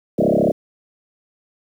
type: tone with frequency modulation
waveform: sine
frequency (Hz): 405.5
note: G#4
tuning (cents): -41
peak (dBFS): -13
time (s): 0.18-0.52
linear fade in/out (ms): 10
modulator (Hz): 33.9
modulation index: 7.2
effects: 8-bit